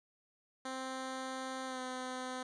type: tone with pitch glide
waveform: 10% pulse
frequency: 261.6 to 255.6 Hz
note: C4 to C4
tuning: 0 to -40 cents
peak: -31 dBFS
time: 0.65-2.43 s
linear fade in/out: 5 ms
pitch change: -40 cents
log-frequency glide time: 1.66-1.8 s
effects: resampled to 22050 Hz